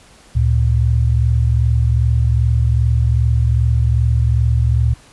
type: tone pair together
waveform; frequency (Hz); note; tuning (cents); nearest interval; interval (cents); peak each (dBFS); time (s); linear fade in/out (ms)
sine; 72.2 / 114.74; D2 / A#2; -29 / -27; minor sixth; 802; -14; 0.35-4.94; 10
effects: pink hiss -46 dBFS RMS until 5.12 s + resampled to 24000 Hz